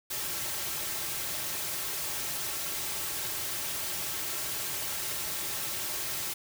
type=noise with comb filter; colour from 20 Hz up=white; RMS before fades=-34 dBFS; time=0.1-6.34 s; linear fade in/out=10 ms; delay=4.1 ms; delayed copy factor=-0.55; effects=none